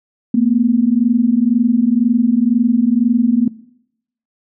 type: tone pair together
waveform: sine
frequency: 224.9 / 246.9 Hz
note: A3 / B3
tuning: +38 / 0 cents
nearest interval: major second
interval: 162 cents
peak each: -13 dBFS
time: 0.34-3.48 s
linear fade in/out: 5 ms
effects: noise-tail reverb RT60 0.8 s tail -22 dB re dry